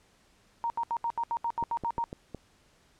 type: tone bursts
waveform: sine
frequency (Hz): 932.3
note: A#5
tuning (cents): 0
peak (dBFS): -27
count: 11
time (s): 0.64-2.04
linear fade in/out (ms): 0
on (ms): 60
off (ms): 74
type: clicks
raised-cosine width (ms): 2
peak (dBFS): -24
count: 5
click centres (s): 1.626 / 1.837 / 1.982 / 2.129 / 2.347
effects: pink hiss -64 dBFS RMS until 2.99 s + low-pass 9000 Hz 12 dB/octave